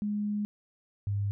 sine tone pair in turn, 207.7 / 101.07 Hz, G#3 / G#2, 0 / -47 cents, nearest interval octave, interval 1247 cents, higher first, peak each -28 / -27 dBFS, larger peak second, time 0.02-0.45 / 1.07-1.31 s, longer first, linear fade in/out 0 ms, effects none

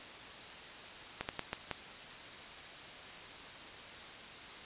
slowing click train, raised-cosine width 0.3 ms, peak -19 dBFS, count 5, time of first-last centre 1.21-1.713 s, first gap 79 ms, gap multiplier 1.32, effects white hiss -48 dBFS RMS until 4.65 s + resampled to 8000 Hz

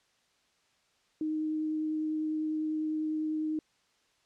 sine tone with vibrato, 310.6 Hz, D#4, 3 cents flat, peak -29 dBFS, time 1.21-3.59 s, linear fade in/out 2 ms, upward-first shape sine, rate 10 Hz, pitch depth 8 cents each way, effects white hiss -70 dBFS RMS until 4.25 s + low-pass 6000 Hz 12 dB/octave

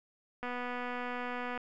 click train, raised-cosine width 0.5 ms, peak -24 dBFS, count 283, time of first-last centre 0.43-1.576 s, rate 246 Hz, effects none

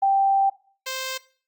sine / 5% pulse tone pair in turn, 784 / 523.3 Hz, G5 / C5, 0 / 0 cents, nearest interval perfect fifth, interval 700 cents, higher first, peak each -16 dBFS, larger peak neither, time 0.02-0.5 / 0.86-1.18 s, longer first, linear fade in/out 10 ms, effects noise-tail reverb RT60 0.4 s tail -18 dB re dry + Opus 24 kbps

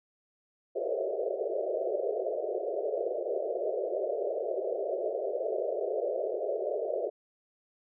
white band-pass noise, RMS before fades -32 dBFS, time 0.75-7.1 s, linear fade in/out 20 ms, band 370 to 660 Hz, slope 96 dB/octave, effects none

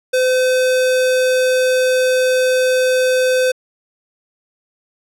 square tone, 511 Hz, C5, 41 cents flat, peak -13 dBFS, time 0.13-3.52 s, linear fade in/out 10 ms, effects low-pass 12000 Hz 12 dB/octave

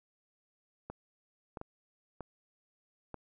clicks, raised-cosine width 1 ms, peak -27 dBFS, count 5, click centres 0.9 / 1.572 / 1.614 / 2.207 / 3.143 s, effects none

